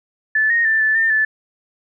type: tone with pitch steps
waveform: sine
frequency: 1745 / 1860 / 1773 / 1749 / 1804 / 1745 Hz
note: A6 / A#6 / A6 / A6 / A6 / A6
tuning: -15 / -4 / +13 / -11 / +43 / -15 cents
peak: -13 dBFS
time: 0.35-1.25 s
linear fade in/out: 5 ms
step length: 150 ms
effects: none